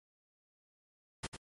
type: noise with echo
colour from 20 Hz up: pink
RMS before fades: -38 dBFS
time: 1.23-1.27 s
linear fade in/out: 10 ms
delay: 98 ms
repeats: 1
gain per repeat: -7 dB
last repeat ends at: 1.368 s
effects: MP3 48 kbps